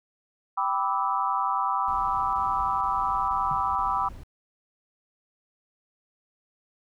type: chord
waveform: sine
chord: E minor seventh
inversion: first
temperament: equal with one note detuned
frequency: 784 / 987.8 / 1174.7 / 1305.6 Hz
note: G5 / B5 / D6 / E6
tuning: 0 / 0 / 0 / -17 cents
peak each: -30 / -27 / -28 / -31 dBFS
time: 0.57-4.09 s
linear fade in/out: 10 ms
type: noise bursts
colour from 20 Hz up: brown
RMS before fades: -42 dBFS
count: 5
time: 1.88-4.234 s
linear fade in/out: 0 ms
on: 450 ms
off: 26 ms
type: tone with exponential decay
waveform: sine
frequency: 145.1 Hz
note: D3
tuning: 21 cents flat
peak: -30 dBFS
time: 3.51-3.61 s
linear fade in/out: 2 ms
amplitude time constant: 20 ms
effects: none